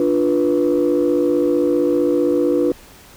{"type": "chord", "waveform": "sine", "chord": "B diminished", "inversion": "first", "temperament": "equal with one note detuned", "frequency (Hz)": [293.7, 349.2, 489.6], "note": ["D4", "F4", "B4"], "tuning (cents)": [0, 0, -15], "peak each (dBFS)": -17, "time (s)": [0, 2.72], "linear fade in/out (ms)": 2, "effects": ["tanh soft clip ceiling -8 dBFS", "pink hiss -44 dBFS RMS until 3.16 s"]}